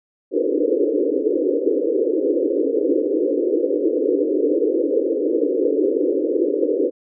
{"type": "band-pass noise", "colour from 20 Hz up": "white", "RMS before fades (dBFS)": -19, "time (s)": [0.31, 6.91], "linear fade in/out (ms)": 50, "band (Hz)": [280, 520], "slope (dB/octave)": 96, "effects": []}